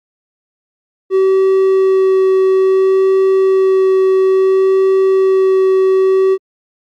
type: tone with vibrato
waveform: triangle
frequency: 381.2 Hz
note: G4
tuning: 48 cents flat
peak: -6 dBFS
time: 1.1-6.38 s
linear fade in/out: 50 ms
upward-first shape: sine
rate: 0.59 Hz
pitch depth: 8 cents each way
effects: Opus 48 kbps